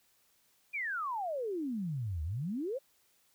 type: exponential two-way sweep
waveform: sine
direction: down then up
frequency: 2468 to 73.42 to 576 Hz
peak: -33 dBFS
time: 0.73-2.79 s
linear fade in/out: 20 ms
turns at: 2.23 s
effects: white hiss -70 dBFS RMS until 3.34 s